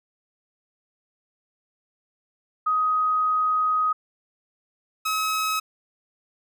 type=tone pair in turn; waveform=sine / sawtooth; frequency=1255 / 1279.9 Hz; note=D#6 / D#6; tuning=+15 / +49 cents; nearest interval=unison; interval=34 cents; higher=second; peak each=-19 dBFS; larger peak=neither; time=2.66-3.93 / 5.05-5.6 s; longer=first; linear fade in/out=10 ms; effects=none